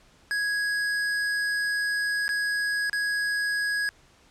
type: tone with dropouts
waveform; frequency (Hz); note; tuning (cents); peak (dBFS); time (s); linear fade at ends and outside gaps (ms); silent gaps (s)
square; 1661.2; G#6; 0; -25; 0.31-3.89; 0; 2.28-2.291 / 2.897-2.93
effects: pink hiss -58 dBFS RMS until 4.3 s + low-pass 8000 Hz 12 dB/octave